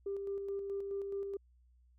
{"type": "tone with tremolo", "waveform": "sine", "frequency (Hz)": 396.6, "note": "G4", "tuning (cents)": 20, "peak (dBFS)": -34, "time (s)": [0.06, 1.37], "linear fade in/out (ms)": 5, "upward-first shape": "square", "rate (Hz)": 4.7, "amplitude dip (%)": 35, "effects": ["tanh soft clip ceiling -30 dBFS", "added 61 Hz sine -63 dBFS peak until 1.98 s"]}